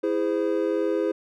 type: chord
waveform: triangle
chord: E augmented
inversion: none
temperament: just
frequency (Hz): 329.6 / 412 / 515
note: E4 / G#4 / B#4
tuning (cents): 0 / -14 / -28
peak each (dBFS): -24 / -24 / -25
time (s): 0.03-1.12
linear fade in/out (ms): 10
effects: none